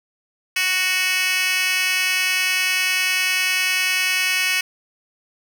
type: tone with high-pass filter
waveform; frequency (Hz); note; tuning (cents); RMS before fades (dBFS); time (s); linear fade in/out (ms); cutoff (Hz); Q
10% pulse; 370; F#4; 0; -20; 0.56-4.61; 5; 2600; 2.3
effects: none